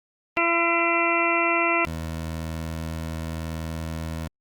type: harmonic tone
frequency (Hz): 338.5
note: E4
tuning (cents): +46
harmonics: 1 / 2 / 3 / 4 / 6 / 7 / 8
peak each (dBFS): -27 / -27 / -27 / -27 / -27 / -27 / -27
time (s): 0.37-1.85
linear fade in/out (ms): 0
type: tone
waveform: 20% pulse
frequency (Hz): 80.9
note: E2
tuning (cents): -32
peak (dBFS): -24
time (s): 1.86-4.28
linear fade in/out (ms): 10
effects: Opus 24 kbps